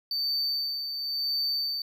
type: tone with tremolo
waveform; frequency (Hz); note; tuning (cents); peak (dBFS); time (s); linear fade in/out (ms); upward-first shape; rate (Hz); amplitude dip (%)
triangle; 4572; D8; -47; -24; 0.11-1.82; 2; sine; 0.95; 50
effects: none